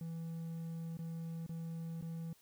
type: tone with dropouts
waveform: triangle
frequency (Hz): 164.81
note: E3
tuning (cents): 0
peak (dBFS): -38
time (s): 0.01-2.33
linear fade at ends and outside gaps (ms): 2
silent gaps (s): 0.971-0.99 / 1.465-1.492 / 2.012-2.023
effects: white hiss -68 dBFS RMS until 2.41 s